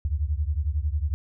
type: beating tone pair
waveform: sine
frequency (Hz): 70.5 / 81.5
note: C#2 / E2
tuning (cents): +30 / -19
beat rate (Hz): 11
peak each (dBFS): -25 / -27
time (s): 0.05-1.14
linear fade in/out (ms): 0
effects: none